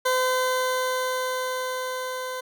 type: tone with level ramp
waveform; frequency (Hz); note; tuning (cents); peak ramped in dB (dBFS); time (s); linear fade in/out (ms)
20% pulse; 511; C5; -41; -15 to -25; 0.05-2.41; 10
effects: none